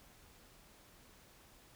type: silence
effects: pink hiss -62 dBFS RMS until 1.75 s